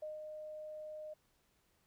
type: tone with ADSR envelope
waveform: sine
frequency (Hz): 614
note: D#5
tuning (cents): -23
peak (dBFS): -40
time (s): 0.02-1.14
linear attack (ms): 7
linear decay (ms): 160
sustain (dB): -4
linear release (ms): 10
effects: pink hiss -75 dBFS RMS until 1.86 s